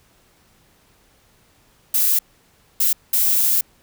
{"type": "noise bursts at uneven times", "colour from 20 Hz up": "violet", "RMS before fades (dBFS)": -17, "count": 3, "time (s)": [[1.94, 2.19], [2.8, 2.93], [3.13, 3.61]], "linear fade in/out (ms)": 5, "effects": ["pink hiss -57 dBFS RMS until 3.82 s"]}